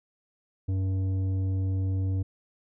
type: tone with tanh clipping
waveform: sine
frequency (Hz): 95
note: F#2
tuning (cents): +46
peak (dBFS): -26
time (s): 0.68-2.23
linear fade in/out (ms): 10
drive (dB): 9
effects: none